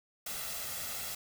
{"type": "noise with comb filter", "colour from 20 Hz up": "white", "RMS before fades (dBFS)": -39, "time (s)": [0.26, 1.15], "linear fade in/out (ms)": 5, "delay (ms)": 1.5, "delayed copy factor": 0.55, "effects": []}